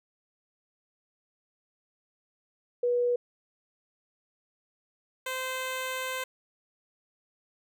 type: tone pair in turn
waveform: sine / 10% pulse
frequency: 486.1 / 517 Hz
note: B4 / C5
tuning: -28 / -21 cents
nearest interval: minor second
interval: 107 cents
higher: second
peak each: -23 / -23 dBFS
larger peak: neither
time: 2.83-3.16 / 5.26-6.24 s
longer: second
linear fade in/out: 5 ms
effects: none